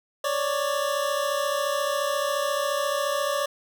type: tone pair together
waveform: 25% pulse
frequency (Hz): 554.4 / 588.7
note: C#5 / D5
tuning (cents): 0 / +4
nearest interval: minor second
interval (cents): 104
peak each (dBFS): -23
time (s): 0.24-3.46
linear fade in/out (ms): 5
effects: none